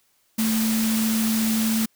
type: tone in noise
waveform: sine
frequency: 221.5 Hz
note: A3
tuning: 12 cents sharp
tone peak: -20 dBFS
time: 0.38-1.86 s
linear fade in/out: 10 ms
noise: white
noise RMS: -28 dBFS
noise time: 0.38-1.86 s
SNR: +5 dB
effects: white hiss -65 dBFS RMS until 1.95 s